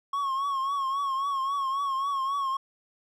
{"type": "tone with vibrato", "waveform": "triangle", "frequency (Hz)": 1096, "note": "C#6", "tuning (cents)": -20, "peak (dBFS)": -24, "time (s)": [0.13, 2.57], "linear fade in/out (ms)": 5, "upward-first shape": "triangle", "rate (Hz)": 3.7, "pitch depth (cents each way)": 73, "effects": []}